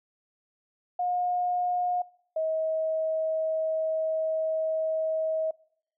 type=tone pair in turn; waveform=sine; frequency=717 / 636.6 Hz; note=F5 / D#5; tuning=+45 / +39 cents; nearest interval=major second; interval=206 cents; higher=first; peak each=-25 dBFS; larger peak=neither; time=0.99-2.02 / 2.36-5.51 s; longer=second; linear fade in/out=5 ms; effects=noise-tail reverb RT60 0.7 s tail -24 dB re dry